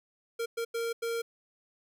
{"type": "tone bursts at uneven times", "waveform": "square", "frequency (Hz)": 462.8, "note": "A#4", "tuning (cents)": -13, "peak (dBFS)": -31, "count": 4, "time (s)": [[0.39, 0.46], [0.57, 0.65], [0.74, 0.93], [1.02, 1.22]], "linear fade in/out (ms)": 10, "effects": []}